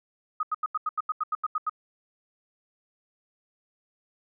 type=tone bursts; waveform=sine; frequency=1253 Hz; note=D#6; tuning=12 cents sharp; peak=-24 dBFS; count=12; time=0.4-1.696 s; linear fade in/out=5 ms; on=31 ms; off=84 ms; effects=none

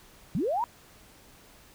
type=linear sweep; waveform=sine; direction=up; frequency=136.9 to 987.8 Hz; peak=-25 dBFS; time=0.35-0.64 s; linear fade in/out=0 ms; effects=pink hiss -55 dBFS RMS until 1.74 s

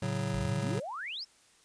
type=chord; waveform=square; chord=F# minor; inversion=first; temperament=just; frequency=111 / 138.75 / 185 Hz; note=A2 / C#3 / F#3; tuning=+16 / +2 / 0 cents; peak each=-36 dBFS; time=0.02-0.8 s; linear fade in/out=5 ms
type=noise with tremolo; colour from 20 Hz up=violet; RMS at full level=-47 dBFS; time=0.14-0.82 s; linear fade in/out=10 ms; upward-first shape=sine; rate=15 Hz; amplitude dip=90%
type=exponential sweep; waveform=sine; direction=up; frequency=41.2 to 5588 Hz; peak=-36 dBFS; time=0.33-1.25 s; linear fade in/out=20 ms
effects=white hiss -63 dBFS RMS until 1.64 s + resampled to 22050 Hz

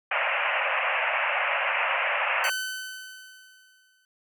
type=band-pass noise; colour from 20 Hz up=white; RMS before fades=-26 dBFS; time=0.11-2.5 s; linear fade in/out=5 ms; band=530 to 2800 Hz; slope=96 dB/octave
type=tone with exponential decay; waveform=sawtooth; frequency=1518 Hz; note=F#6; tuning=44 cents sharp; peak=-21 dBFS; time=2.44-4.05 s; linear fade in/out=1 ms; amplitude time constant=350 ms
effects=none

